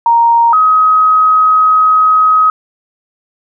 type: tone pair in turn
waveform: sine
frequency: 932.3 / 1265.9 Hz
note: A#5 / D#6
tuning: 0 / +30 cents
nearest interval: perfect fourth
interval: 530 cents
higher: second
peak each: -5 dBFS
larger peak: neither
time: 0.06-0.53 / 0.53-2.5 s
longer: second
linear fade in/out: 2 ms
effects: none